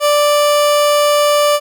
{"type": "tone", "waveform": "30% pulse", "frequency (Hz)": 587.3, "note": "D5", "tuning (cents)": 0, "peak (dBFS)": -7, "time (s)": [0, 1.6], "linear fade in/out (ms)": 50, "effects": []}